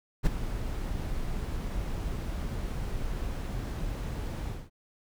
brown noise with ADSR envelope, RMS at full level -22 dBFS, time 0.23-4.7 s, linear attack 35 ms, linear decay 13 ms, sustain -11 dB, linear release 220 ms, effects none

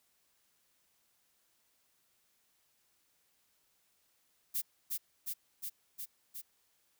violet noise with echo, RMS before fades -34 dBFS, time 4.54-4.62 s, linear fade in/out 20 ms, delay 360 ms, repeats 5, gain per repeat -2 dB, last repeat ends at 6.42 s, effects white hiss -74 dBFS RMS until 6.99 s

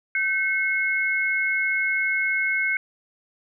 sine tone pair together, 1539 / 2176 Hz, G6 / C#7, -32 / -33 cents, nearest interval tritone, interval 599 cents, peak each -25 / -22 dBFS, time 0.15-2.77 s, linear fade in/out 2 ms, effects none

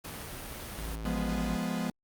pink noise, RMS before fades -41 dBFS, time 0.04-0.96 s, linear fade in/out 10 ms
square tone, 55 Hz, A1, in tune, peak -35 dBFS, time 0.78-1.56 s, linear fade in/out 5 ms
45% pulse chord, F diminished, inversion none, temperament equal, 174.61 / 207.7 / 246.9 Hz, F3 / Ab3 / Cb4, 0 / 0 / 0 cents, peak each -35 dBFS, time 1.05-1.9 s, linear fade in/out 2 ms
effects Opus 48 kbps

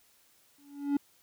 triangle tone with exponential growth, 284.1 Hz, C#4, 43 cents sharp, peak -20 dBFS, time 0.58-0.97 s, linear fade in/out 5 ms, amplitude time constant 83 ms, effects white hiss -65 dBFS RMS until 1.22 s

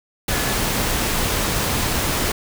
sine tone in noise, 1711 Hz, A6, 49 cents flat, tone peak -32 dBFS, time 0.3-0.56 s, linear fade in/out 5 ms, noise pink, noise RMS -21 dBFS, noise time 0.28-2.32 s, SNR -14 dB, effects none

